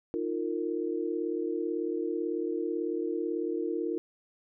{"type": "chord", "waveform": "sine", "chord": "Eb suspended second", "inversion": "none", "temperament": "equal with one note detuned", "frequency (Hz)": [311.1, 349.2, 458.2], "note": ["Eb4", "F4", "Bb4"], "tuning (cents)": [0, 0, -30], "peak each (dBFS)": [-34, -32, -34], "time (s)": [0.14, 3.98], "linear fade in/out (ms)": 0, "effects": []}